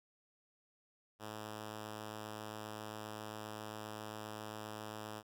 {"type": "tone", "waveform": "5% pulse", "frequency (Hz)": 107.5, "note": "A2", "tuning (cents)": -40, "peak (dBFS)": -33, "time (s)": [1.19, 5.23], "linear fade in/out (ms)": 50, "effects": []}